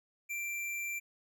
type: tone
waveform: square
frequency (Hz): 2355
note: D7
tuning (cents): +4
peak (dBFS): -36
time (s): 0.29-1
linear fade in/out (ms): 20
effects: none